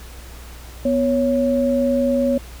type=tone pair together; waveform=sine; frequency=247 / 554.4 Hz; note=B3 / C#5; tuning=0 / 0 cents; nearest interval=octave + major second; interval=1400 cents; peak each=-18 dBFS; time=0.85-2.38 s; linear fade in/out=5 ms; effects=added 60 Hz sine -36 dBFS peak until 2.6 s + pink hiss -42 dBFS RMS until 2.6 s